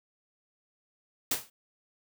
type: noise with exponential decay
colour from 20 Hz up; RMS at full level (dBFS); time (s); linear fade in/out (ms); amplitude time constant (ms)
white; -24; 1.31-1.5; 5; 40
effects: none